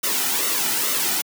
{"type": "noise with flanger", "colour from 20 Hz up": "white", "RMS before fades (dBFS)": -22, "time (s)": [0.03, 1.22], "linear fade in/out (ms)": 10, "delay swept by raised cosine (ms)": [1.2, 1.86], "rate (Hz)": 2.3, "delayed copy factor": -0.6, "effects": ["high-pass 200 Hz 12 dB/octave"]}